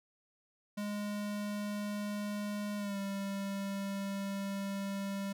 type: tone with pitch glide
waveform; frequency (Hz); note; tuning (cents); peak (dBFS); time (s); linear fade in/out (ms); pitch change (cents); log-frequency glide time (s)
square; 206.6 to 197.38; G#3 to G3; -9 to +12; -36; 0.77-5.33; 10; -79; 2.77-2.98
effects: none